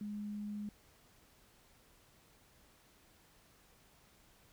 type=tone; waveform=sine; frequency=207.7 Hz; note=G#3; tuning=in tune; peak=-39 dBFS; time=0.01-0.69 s; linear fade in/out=2 ms; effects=pink hiss -66 dBFS RMS until 4.52 s